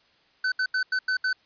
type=tone bursts at uneven times; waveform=square; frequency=1514 Hz; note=F#6; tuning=39 cents sharp; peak=-23 dBFS; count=6; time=0.44-0.52 / 0.59-0.66 / 0.74-0.83 / 0.92-0.99 / 1.08-1.17 / 1.24-1.33 s; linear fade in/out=5 ms; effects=white hiss -62 dBFS RMS until 1.45 s + resampled to 11025 Hz